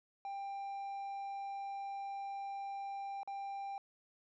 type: tone with dropouts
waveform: triangle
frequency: 792 Hz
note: G5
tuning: 18 cents sharp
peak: -38 dBFS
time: 0.25-3.78 s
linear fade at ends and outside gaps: 1 ms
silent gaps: 3.232-3.275 s
effects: resampled to 16000 Hz